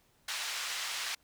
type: band-pass noise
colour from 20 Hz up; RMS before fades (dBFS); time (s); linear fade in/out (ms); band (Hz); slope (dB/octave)
white; -37; 0.28-1.15; 5; 1100 to 5100; 12
effects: pink hiss -69 dBFS RMS until 1.23 s